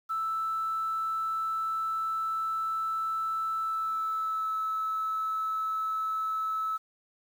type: tone with pitch glide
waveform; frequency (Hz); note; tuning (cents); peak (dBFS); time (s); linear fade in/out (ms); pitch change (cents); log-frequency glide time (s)
sine; 1318.5 to 1302.6; E6 to E6; 0 to -21; -27; 0.09-6.78; 20; -21; 3.62-4.56
effects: tanh soft clip ceiling -24 dBFS + 9-bit